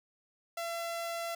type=tone; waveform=sawtooth; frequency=676 Hz; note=E5; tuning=43 cents sharp; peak=-31 dBFS; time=0.57-1.35 s; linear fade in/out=5 ms; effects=none